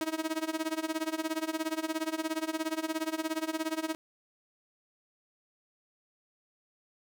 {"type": "tone with tremolo", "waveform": "sawtooth", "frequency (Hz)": 318.3, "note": "D#4", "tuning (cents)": 39, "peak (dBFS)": -24, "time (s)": [0.01, 3.95], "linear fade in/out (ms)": 0, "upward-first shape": "sine", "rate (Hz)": 17, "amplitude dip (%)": 90, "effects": []}